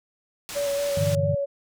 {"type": "low-pass noise", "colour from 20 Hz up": "white", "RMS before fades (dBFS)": -36, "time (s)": [0.49, 1.15], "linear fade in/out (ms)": 0, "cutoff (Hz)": 8700, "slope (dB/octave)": 12}
{"type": "tone with vibrato", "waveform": "sine", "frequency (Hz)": 567, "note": "C#5", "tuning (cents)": 39, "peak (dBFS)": -23, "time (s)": [0.55, 1.46], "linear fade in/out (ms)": 20, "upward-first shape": "square", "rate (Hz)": 4.3, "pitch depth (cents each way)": 15}
{"type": "chord", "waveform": "sine", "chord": "E half-diminished seventh", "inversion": "first", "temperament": "equal", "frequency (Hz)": [98, 116.54, 146.83, 164.81], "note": ["G2", "Bb2", "D3", "E3"], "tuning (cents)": [0, 0, 0, 0], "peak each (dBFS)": [-26, -32, -26, -30], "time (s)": [0.97, 1.35], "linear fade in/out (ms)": 5}
{"effects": []}